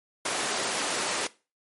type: high-pass noise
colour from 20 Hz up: pink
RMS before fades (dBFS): -29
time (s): 0.25-1.27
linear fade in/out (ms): 5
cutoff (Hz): 380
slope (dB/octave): 12
effects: noise-tail reverb RT60 0.3 s tail -19 dB re dry + MP3 48 kbps